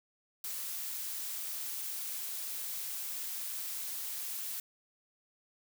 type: noise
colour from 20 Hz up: blue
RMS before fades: -39 dBFS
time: 0.44-4.6 s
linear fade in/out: 2 ms
effects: none